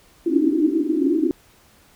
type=band-pass noise; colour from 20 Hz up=pink; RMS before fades=-19 dBFS; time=0.26-1.31 s; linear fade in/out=0 ms; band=270 to 360 Hz; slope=96 dB/octave; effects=pink hiss -54 dBFS RMS until 1.95 s